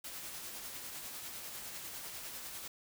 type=noise with tremolo; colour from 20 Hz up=white; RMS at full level=-44 dBFS; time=0.04-2.68 s; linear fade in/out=5 ms; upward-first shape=sine; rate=10 Hz; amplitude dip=30%; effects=none